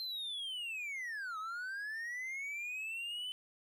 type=linear two-way sweep; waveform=triangle; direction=down then up; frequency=4165 to 1253 to 3042 Hz; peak=-37 dBFS; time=0-3.32 s; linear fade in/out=0 ms; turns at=1.38 s; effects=none